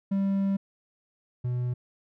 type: tone pair in turn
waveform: triangle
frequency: 196 / 123.47 Hz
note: G3 / B2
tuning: 0 / 0 cents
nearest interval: minor sixth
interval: 800 cents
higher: first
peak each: -21 / -24 dBFS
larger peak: first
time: 0.11-0.57 / 1.44-1.74 s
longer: first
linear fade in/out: 10 ms
effects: none